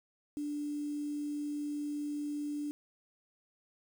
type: tone with quantisation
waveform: sine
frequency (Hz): 293.7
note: D4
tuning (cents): 0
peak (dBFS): -34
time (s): 0.37-2.71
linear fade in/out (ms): 0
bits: 9
effects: none